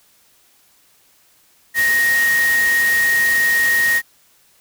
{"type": "tone in noise", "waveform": "sine", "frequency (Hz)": 1870, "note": "A#6", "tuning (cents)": 5, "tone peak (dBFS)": -13, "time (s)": [1.74, 4.02], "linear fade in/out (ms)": 50, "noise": "white", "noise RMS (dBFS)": -25, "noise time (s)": [1.74, 4.02], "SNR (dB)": 9, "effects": ["white hiss -55 dBFS RMS until 4.6 s"]}